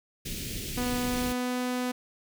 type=band-stop noise; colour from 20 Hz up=pink; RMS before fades=-35 dBFS; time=0.25-1.33 s; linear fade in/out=10 ms; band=400 to 2300 Hz; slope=24 dB/octave
type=tone with pitch glide; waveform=sawtooth; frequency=246.9 to 249.6 Hz; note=B3 to B3; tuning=0 to +19 cents; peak=-24 dBFS; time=0.77-1.92 s; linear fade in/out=10 ms; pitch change=+19 cents; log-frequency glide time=0.93-1.6 s
effects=none